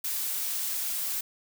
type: noise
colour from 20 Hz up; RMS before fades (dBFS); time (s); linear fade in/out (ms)
blue; -31; 0.04-1.21; 5
effects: none